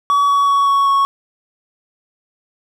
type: tone with pitch steps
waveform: triangle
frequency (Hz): 1135 / 1127.8 / 1120.7 / 1113.6 / 1106.5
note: C#6 / C#6 / C#6 / C#6 / C#6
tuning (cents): +41 / +30 / +19 / +8 / -3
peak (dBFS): -9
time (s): 0.1-1.05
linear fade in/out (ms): 0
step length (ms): 190
effects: none